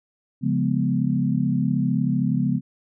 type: chord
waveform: sine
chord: C# dominant seventh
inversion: none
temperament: equal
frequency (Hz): 138.59 / 174.61 / 207.7 / 246.9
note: C#3 / E#3 / G#3 / B3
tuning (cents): 0 / 0 / 0 / 0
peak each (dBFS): -24 / -25 / -25 / -24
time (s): 0.41-2.61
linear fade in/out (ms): 50
effects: none